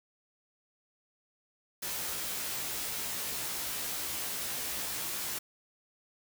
white noise with comb filter, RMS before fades -36 dBFS, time 1.82-5.39 s, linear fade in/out 10 ms, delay 16 ms, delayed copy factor +0.95, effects none

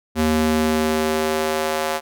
square tone with high-pass filter sweep, 78 Hz, D#2, 5 cents sharp, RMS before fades -20 dBFS, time 0.15-2.01 s, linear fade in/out 50 ms, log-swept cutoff 170 to 630 Hz, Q 1.4, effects none

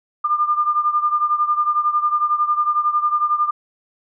sine beating tone pair, 1200 / 1211 Hz, D6 / D#6, +37 / -47 cents, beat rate 11 Hz, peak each -17 / -21 dBFS, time 0.24-3.51 s, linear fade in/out 10 ms, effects none

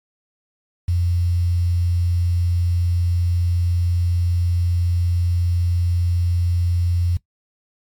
sine tone with quantisation, 87.31 Hz, F2, in tune, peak -16 dBFS, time 0.88-7.17 s, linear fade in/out 5 ms, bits 7, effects noise-tail reverb RT60 0.1 s tail -18 dB re dry + MP3 96 kbps

